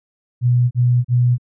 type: tone bursts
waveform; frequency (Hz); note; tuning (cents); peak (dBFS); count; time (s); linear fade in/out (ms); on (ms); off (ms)
sine; 122.7; B2; -11; -11; 3; 0.41-1.382; 50; 300; 36
effects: none